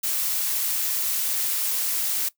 blue noise, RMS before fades -25 dBFS, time 0.03-2.29 s, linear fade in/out 10 ms, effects noise-tail reverb RT60 0.1 s tail -18 dB re dry

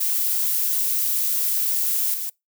violet noise with level steps, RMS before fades -22 / -28 dBFS, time 0-2.3 s, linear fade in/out 10 ms, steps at 2.14 s, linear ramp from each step 2 ms, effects noise-tail reverb RT60 0.2 s tail -25 dB re dry

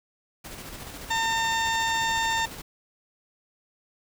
pink noise with tremolo, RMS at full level -39 dBFS, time 0.44-2.62 s, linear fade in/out 10 ms, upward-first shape square, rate 14 Hz, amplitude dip 30%
harmonic tone, 906 Hz, A#5, 50 cents flat, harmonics 1 / 2 / 3 / 4 / 5 / 6 / 7 / 8, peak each -26 / -28 / -36 / -32 / -41 / -41 / -44 / -36 dBFS, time 1.1-2.46 s, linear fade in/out 10 ms
effects none

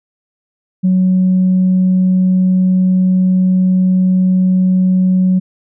sine tone, 185.1 Hz, F#3, 1 cent sharp, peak -7 dBFS, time 0.83-5.4 s, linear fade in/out 20 ms, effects tanh soft clip ceiling -5 dBFS

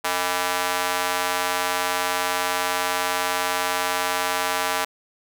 square tone with high-pass filter, 90 Hz, F#2, 47 cents flat, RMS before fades -24 dBFS, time 0.04-4.85 s, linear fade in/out 10 ms, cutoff 900 Hz, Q 1.1, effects none

